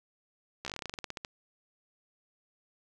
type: slowing click train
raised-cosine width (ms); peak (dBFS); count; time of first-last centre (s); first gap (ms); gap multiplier
0.2; -20; 17; 0.65-1.249; 14; 1.12
effects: none